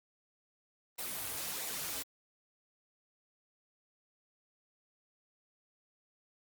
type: noise with flanger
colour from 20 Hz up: white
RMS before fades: -39 dBFS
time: 0.98-2.03 s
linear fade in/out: 10 ms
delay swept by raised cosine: 0.61 to 5.51 ms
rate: 1.5 Hz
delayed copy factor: -0.55
effects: Opus 32 kbps

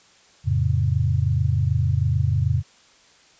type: chord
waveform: sine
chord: F augmented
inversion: none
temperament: equal with one note detuned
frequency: 87.31 / 110 / 136.6 Hz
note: F2 / A2 / C#3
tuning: 0 / 0 / -25 cents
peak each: -22 dBFS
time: 0.44-2.63 s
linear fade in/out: 50 ms
effects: white hiss -54 dBFS RMS until 3.39 s + resampled to 16000 Hz

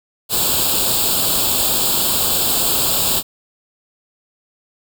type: noise with comb filter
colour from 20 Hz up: white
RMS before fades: -17 dBFS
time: 0.29-3.23 s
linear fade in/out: 50 ms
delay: 0.25 ms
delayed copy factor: +0.85
effects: none

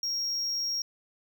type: tone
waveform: triangle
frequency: 5588 Hz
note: F8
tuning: in tune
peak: -27 dBFS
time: 0.03-0.82 s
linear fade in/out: 2 ms
effects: none

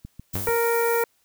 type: click train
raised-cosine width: 5 ms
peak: -25 dBFS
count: 4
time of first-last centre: 0.05-0.488 s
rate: 6.85 Hz
type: noise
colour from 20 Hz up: violet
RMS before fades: -31 dBFS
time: 0.33-1.04 s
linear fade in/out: 10 ms
type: tone with exponential decay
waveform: sawtooth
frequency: 98 Hz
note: G2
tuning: in tune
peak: -21 dBFS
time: 0.35-0.65 s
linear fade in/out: 0 ms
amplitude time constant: 65 ms
type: harmonic tone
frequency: 466.2 Hz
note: A#4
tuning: in tune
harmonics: 1 / 2 / 3 / 4 / 5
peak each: -21 / -27 / -31 / -33 / -35 dBFS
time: 0.47-1.04 s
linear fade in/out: 2 ms
effects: white hiss -66 dBFS RMS until 1.24 s

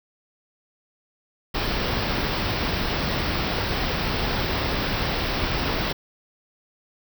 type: band-stop noise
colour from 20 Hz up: pink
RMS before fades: -25 dBFS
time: 1.54-5.93 s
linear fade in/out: 10 ms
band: 5500 to 16000 Hz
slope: 96 dB/octave
effects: none

